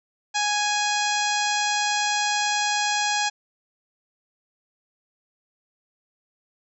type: harmonic tone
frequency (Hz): 830.6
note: G#5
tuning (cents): 0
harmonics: 1 / 2 / 3 / 4 / 5 / 6 / 7 / 8 / 9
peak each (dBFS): -25 / -28 / -30 / -31 / -32 / -33 / -33 / -34 / -35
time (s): 0.34-3.3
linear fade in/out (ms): 20
effects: none